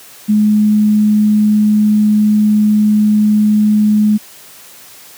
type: tone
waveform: sine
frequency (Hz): 211.4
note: G#3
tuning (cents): +31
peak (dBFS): -7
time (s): 0.28-4.18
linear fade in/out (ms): 20
effects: white hiss -38 dBFS RMS until 5.17 s + high-pass 100 Hz 12 dB/octave